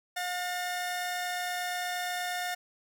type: tone pair together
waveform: sawtooth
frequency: 717.1 / 1807 Hz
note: F5 / A6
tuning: +46 / +46 cents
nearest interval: octave + major third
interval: 1600 cents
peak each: -29 / -33 dBFS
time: 0.16-2.55 s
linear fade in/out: 10 ms
effects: none